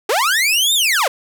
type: linear two-way sweep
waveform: sawtooth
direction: up then down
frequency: 365.2 to 3729 to 459.5 Hz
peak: -10 dBFS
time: 0.09-1.08 s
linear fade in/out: 5 ms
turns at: 0.74 s
effects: none